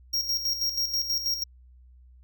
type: tone with tremolo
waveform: square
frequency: 5588 Hz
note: F8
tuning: in tune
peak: -24 dBFS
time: 0.13-1.44 s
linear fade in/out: 10 ms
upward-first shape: square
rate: 6.2 Hz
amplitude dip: 60%
effects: added 62 Hz sine -50 dBFS peak until 2.23 s